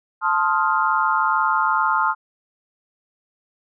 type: chord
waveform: sine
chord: F dominant seventh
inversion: first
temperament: equal with one note detuned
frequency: 880 / 1046.5 / 1254.6 / 1396.9 Hz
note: A5 / C6 / Eb6 / F6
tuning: 0 / 0 / +14 / 0 cents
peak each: -22 dBFS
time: 0.21-2.15 s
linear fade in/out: 50 ms
effects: none